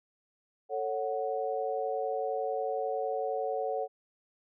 sine chord, F# minor, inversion first, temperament just, 444 / 555 / 740 Hz, A4 / C#5 / F#5, +16 / +2 / 0 cents, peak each -34 dBFS, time 0.69-3.88 s, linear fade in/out 50 ms, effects none

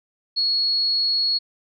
sine tone, 4339 Hz, C#8, 38 cents flat, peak -18 dBFS, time 0.36-1.39 s, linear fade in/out 20 ms, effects none

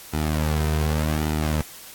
sawtooth tone with flanger, 76.9 Hz, D#2, 20 cents flat, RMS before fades -23 dBFS, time 0.13-1.62 s, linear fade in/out 10 ms, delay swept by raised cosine 1.8 to 3.6 ms, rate 0.86 Hz, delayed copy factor -0.6, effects white hiss -42 dBFS RMS until 1.94 s + AAC 64 kbps

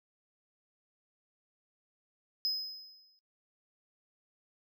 triangle tone with exponential decay, 5070 Hz, D#8, 32 cents sharp, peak -26 dBFS, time 2.45-3.19 s, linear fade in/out 0 ms, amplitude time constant 160 ms, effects noise-tail reverb RT60 0.3 s tail -24 dB re dry

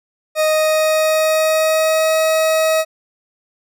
40% pulse tone with pitch glide, 622.3 to 636.1 Hz, D#5 to D#5, 0 to +38 cents, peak -12 dBFS, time 0.35-2.85 s, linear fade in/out 50 ms, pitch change +38 cents, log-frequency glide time 0.45-2.18 s, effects none

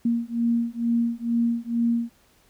sine beating tone pair, 232.9 / 235.1 Hz, A#3 / A#3, -1 / +15 cents, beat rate 2.2 Hz, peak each -24 dBFS, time 0.05-2.1 s, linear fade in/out 5 ms, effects pink hiss -60 dBFS RMS until 2.49 s

